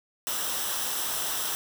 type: noise with comb filter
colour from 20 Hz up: white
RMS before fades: -30 dBFS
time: 0.27-1.55 s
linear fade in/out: 0 ms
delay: 0.44 ms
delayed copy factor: -0.55
effects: none